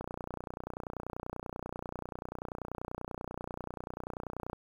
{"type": "click train", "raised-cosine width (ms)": 1, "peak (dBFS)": -24, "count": 138, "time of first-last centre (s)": [0.01, 4.531], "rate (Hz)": 30.3, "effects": ["9-bit"]}